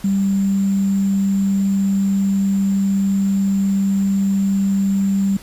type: tone with sample-and-hold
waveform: sine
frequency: 196 Hz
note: G3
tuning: in tune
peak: -14 dBFS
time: 0.04-5.37 s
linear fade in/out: 5 ms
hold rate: 7350 Hz
effects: pink hiss -41 dBFS RMS until 5.42 s + resampled to 32000 Hz